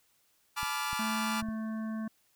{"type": "chord", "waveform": "sawtooth", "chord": "B half-diminished seventh", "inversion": "third", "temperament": "equal with one note detuned", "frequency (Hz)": [861.4, 987.8, 1174.7, 1396.9], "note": ["A5", "B5", "D6", "F6"], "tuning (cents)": [-37, 0, 0, 0], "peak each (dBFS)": [-34, -36, -32, -34], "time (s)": [0.56, 1.42], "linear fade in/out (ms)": 20}
{"type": "clicks", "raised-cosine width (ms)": 5, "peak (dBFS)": -31, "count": 4, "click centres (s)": [0.631, 0.931, 1.426, 1.487]}
{"type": "harmonic tone", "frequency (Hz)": 220, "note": "A3", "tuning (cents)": 0, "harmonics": [1, 3, 5, 7, 8], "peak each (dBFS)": [-33, -48, -49, -52, -55], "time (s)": [0.99, 2.08], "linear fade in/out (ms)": 5}
{"effects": ["white hiss -70 dBFS RMS until 2.35 s"]}